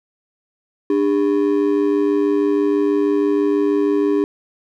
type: ring-modulated tone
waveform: triangle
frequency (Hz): 350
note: F4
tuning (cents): +4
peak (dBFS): -9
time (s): 0.9-4.24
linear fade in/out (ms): 0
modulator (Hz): 53.1
effects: none